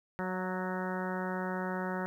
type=harmonic tone with a mistuned harmonic; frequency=185 Hz; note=F#3; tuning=in tune; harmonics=1 / 2 / 3 / 4 / 5 / 6 / 7 / 8 / 9 / 10; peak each=-36 / -40 / -41 / -44 / -41 / -48 / -45 / -43 / -48 / -46 dBFS; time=0.19-2.06 s; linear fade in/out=0 ms; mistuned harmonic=4; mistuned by=-23 cents; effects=11-bit